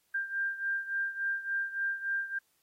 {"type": "beating tone pair", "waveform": "sine", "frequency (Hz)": [1589, 1592.5], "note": ["G6", "G6"], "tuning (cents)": [23, 27], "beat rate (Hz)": 3.5, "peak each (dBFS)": [-32, -36], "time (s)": [0.14, 2.39], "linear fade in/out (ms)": 10, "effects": ["white hiss -73 dBFS RMS until 2.62 s", "AAC 48 kbps"]}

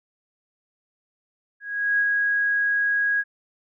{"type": "tone with ADSR envelope", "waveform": "sine", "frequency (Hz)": 1650, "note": "G#6", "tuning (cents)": -12, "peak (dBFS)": -17, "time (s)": [1.6, 3.24], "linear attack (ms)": 390, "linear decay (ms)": 52, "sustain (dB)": -2, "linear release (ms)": 44, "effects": []}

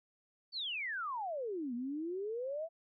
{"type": "exponential two-way sweep", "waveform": "sine", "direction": "down then up", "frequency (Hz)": [4625, 233.1, 677], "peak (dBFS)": -36, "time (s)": [0.52, 2.69], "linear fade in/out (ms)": 50, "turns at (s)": 1.74, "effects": []}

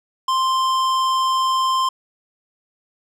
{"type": "tone with hard clipping", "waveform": "sine", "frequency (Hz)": 1046.5, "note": "C6", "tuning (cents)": 0, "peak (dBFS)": -18, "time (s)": [0.28, 1.89], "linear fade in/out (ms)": 5, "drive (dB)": 13, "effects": []}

